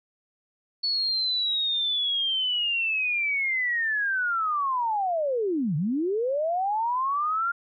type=linear two-way sweep; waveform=sine; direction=down then up; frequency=4435 to 138.59 to 1410 Hz; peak=-23 dBFS; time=0.83-7.52 s; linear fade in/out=10 ms; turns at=5.76 s; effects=none